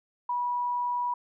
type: tone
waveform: sine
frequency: 975 Hz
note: B5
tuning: 23 cents flat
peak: -26 dBFS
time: 0.29-1.14 s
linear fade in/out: 5 ms
effects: none